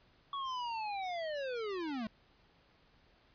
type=linear sweep; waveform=square; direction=down; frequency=1127 to 207.7 Hz; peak=-37 dBFS; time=0.33-2.07 s; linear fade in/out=2 ms; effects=pink hiss -67 dBFS RMS until 3.34 s + resampled to 11025 Hz